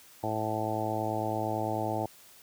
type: harmonic tone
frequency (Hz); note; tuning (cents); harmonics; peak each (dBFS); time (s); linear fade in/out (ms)
109; A2; -16; 1 / 2 / 3 / 4 / 5 / 6 / 7 / 8; -36 / -40 / -36 / -40 / -38 / -36 / -35 / -37; 0.23-2.06; 5
effects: white hiss -55 dBFS RMS until 2.42 s + high-pass 60 Hz 12 dB/octave